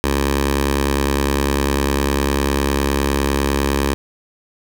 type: tone with notch filter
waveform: 10% pulse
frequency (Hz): 69.9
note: C#2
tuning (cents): +15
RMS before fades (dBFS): -18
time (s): 0.04-3.94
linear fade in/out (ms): 0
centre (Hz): 160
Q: 1.1
effects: none